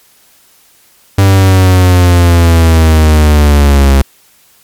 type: linear sweep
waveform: 45% pulse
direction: down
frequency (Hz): 98.3 to 67.2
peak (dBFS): -3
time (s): 1.18-4.02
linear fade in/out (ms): 5
effects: white hiss -46 dBFS RMS until 4.63 s + MP3 96 kbps